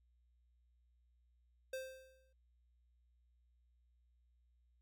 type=tone with exponential decay; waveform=square; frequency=523.3 Hz; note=C5; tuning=in tune; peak=-40 dBFS; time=1.73-2.33 s; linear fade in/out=5 ms; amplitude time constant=130 ms; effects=added 60 Hz sine -70 dBFS peak until 4.81 s